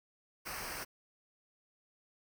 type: noise with comb filter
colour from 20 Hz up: pink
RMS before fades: -42 dBFS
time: 0.45-0.85 s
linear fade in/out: 20 ms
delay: 0.28 ms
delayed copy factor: -0.7
effects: none